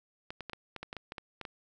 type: clicks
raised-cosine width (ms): 0.3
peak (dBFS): -24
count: 12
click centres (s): 0.305 / 0.407 / 0.497 / 0.533 / 0.763 / 0.83 / 0.929 / 0.967 / 1.121 / 1.182 / 1.413 / 1.452
effects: none